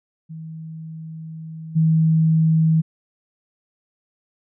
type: tone with level steps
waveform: sine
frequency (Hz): 160.2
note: E3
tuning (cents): -49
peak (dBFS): -31 / -13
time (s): 0.29-2.82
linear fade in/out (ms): 20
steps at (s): 1.75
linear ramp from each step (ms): 20
effects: none